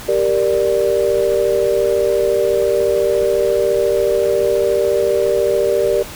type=chord; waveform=sine; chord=G minor; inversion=none; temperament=equal; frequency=392 / 466.2 / 587.3 Hz; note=G4 / Bb4 / D5; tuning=0 / 0 / 0 cents; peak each=-17 dBFS; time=0.08-6.03 s; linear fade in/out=10 ms; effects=pink hiss -32 dBFS RMS until 6.15 s